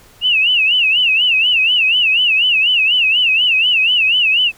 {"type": "tone with vibrato", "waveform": "sine", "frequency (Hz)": 2760, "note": "F7", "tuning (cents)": -21, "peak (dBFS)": -10, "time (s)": [0.21, 4.52], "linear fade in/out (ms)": 50, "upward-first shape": "sine", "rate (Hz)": 4.1, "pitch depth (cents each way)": 160, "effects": ["pink hiss -46 dBFS RMS until 4.57 s"]}